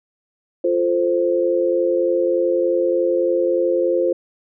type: chord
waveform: sine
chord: F major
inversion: none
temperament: equal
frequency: 349.2 / 440 / 523.3 Hz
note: F4 / A4 / C5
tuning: 0 / 0 / 0 cents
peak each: -19 / -24 / -18 dBFS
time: 0.64-4.13 s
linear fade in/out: 5 ms
effects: none